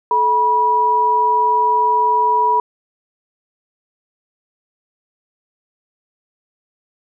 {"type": "tone pair together", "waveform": "sine", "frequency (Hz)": [433.3, 971.6], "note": ["A4", "B5"], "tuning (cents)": [-27, -29], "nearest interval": "octave + major second", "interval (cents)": 1398, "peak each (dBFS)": [-22, -12], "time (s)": [0.11, 2.6], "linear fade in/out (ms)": 2, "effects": []}